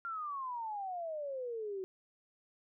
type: exponential sweep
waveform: sine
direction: down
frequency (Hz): 1396.9 to 370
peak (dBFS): -37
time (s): 0.05-1.84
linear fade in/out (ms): 0
effects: none